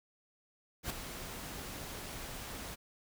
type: noise with ADSR envelope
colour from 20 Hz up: pink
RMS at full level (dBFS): -35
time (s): 0.83-2.76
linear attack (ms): 72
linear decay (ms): 4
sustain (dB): -9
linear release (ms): 26
effects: none